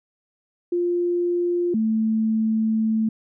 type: tone pair in turn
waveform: sine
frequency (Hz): 350 / 220.5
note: F4 / A3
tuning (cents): +4 / +4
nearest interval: minor sixth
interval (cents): 800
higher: first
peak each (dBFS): -19 / -18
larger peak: second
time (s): 0.72-1.74 / 1.74-3.09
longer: second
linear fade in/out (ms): 5
effects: none